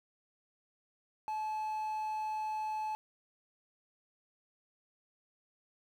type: tone with quantisation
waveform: triangle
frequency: 863 Hz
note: A5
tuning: 34 cents flat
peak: -32 dBFS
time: 1.28-2.95 s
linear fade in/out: 0 ms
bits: 10
effects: none